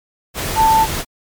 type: tone in noise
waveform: sine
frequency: 886 Hz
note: A5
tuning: 12 cents sharp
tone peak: -9 dBFS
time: 0.55-0.87 s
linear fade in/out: 50 ms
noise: pink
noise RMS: -22 dBFS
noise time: 0.34-1.05 s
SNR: +10 dB
effects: MP3 96 kbps